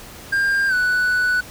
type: tone with pitch glide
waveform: triangle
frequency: 1600 to 1484.3 Hz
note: G6 to F#6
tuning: +35 to +5 cents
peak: -14 dBFS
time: 0.32-1.41 s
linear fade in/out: 10 ms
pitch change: -130 cents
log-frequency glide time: 0.68-0.74 s
effects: pink hiss -39 dBFS RMS until 1.5 s